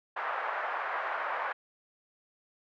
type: band-pass noise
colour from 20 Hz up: white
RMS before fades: -34 dBFS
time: 0.16-1.53 s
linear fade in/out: 10 ms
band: 610 to 1600 Hz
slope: 24 dB/octave
effects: none